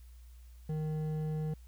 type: tone with hard clipping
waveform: sine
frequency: 154.9 Hz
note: D#3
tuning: 7 cents flat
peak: -34 dBFS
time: 0.69-1.54 s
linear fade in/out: 5 ms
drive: 8 dB
effects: added 60 Hz sine -50 dBFS peak until 1.67 s + white hiss -68 dBFS RMS until 1.67 s